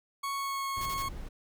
40% pulse tone with pitch glide, 1108.7 to 1094.1 Hz, C#6 to C#6, 0 to -23 cents, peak -31 dBFS, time 0.23-1.09 s, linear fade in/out 10 ms, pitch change -23 cents, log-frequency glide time 0.34-0.67 s
brown noise, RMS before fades -41 dBFS, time 0.76-1.29 s, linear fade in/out 10 ms
white noise bursts, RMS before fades -43 dBFS, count 3, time 0.81-1.025 s, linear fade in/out 2 ms, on 47 ms, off 37 ms
effects none

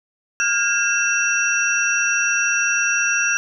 sine tone cluster, 1414 / 1624 / 2687 / 5760 Hz, F6 / G#6 / E7 / F#8, +21 / -39 / +33 / -47 cents, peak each -22 dBFS, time 0.4-3.37 s, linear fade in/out 0 ms, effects none

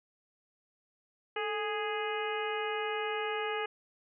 harmonic tone with a mistuned harmonic, 415.3 Hz, G#4, in tune, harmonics 1 / 2 / 3 / 4 / 5 / 6 / 7, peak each -35 / -38 / -40 / -41 / -42 / -43 / -43 dBFS, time 1.36-3.66 s, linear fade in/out 5 ms, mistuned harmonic 1, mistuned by +84 cents, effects none

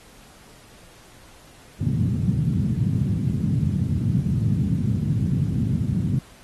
pink band-pass noise, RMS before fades -22 dBFS, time 1.8-6.19 s, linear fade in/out 5 ms, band 100 to 200 Hz, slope 24 dB/octave, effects pink hiss -50 dBFS RMS until 6.43 s + AAC 32 kbps

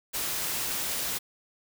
white noise, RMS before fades -31 dBFS, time 0.13-1.19 s, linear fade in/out 20 ms, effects none

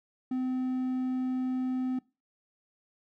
triangle tone, 256.3 Hz, C4, 36 cents flat, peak -26 dBFS, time 0.31-1.99 s, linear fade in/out 5 ms, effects noise-tail reverb RT60 0.3 s tail -22 dB re dry

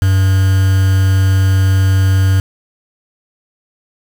triangle tone with quantisation, 95.8 Hz, G2, 39 cents flat, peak -6 dBFS, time 0.02-2.4 s, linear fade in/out 0 ms, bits 4, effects none

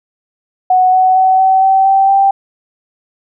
sine tone with pitch steps, 740 / 747.3 / 754.7 / 762.1 / 769.6 / 777.2 / 784.9 Hz, F#5 / F#5 / F#5 / G5 / G5 / G5 / G5, 0 / +17 / +34 / -49 / -32 / -15 / +2 cents, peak -6 dBFS, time 0.7-2.31 s, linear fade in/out 5 ms, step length 230 ms, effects none

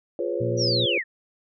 sine chord, C# dominant seventh, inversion first, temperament equal with one note detuned, 349.2 / 415.3 / 500.5 / 554.4 Hz, E#4 / G#4 / B4 / C#5, 0 / 0 / +23 / 0 cents, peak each -29 / -31 / -29 / -30 dBFS, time 0.19-0.98 s, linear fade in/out 2 ms
harmonic tone, 59.3 Hz, A#1, 30 cents sharp, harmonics 2 / 3 / 4, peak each -26 / -37 / -35 dBFS, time 0.4-0.86 s, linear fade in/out 10 ms
sine linear sweep, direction down, 5920 to 1714 Hz, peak -22 dBFS, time 0.57-1.04 s, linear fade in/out 50 ms
effects none

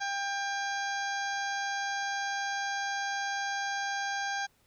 harmonic tone with a mistuned harmonic, 796 Hz, G5, 26 cents sharp, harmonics 1 / 2 / 3 / 4 / 5 / 6 / 7 / 8, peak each -34 / -34 / -45 / -45 / -47 / -45 / -48 / -44 dBFS, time 0-4.47 s, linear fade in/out 20 ms, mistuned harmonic 4, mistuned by +55 cents, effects pink hiss -68 dBFS RMS until 4.66 s

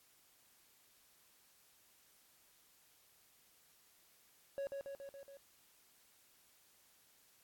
triangle tone with echo, 554.4 Hz, C#5, in tune, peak -36 dBFS, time 4.58-4.67 s, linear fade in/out 0 ms, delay 140 ms, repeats 5, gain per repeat -3 dB, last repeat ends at 5.37 s, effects white hiss -69 dBFS RMS until 7.43 s + AAC 64 kbps

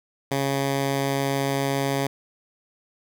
10% pulse tone, 137.9 Hz, C#3, 9 cents flat, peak -14 dBFS, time 0.31-2.07 s, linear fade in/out 5 ms, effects none

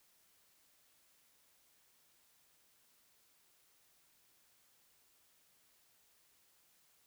silence, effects white hiss -71 dBFS RMS until 7.06 s

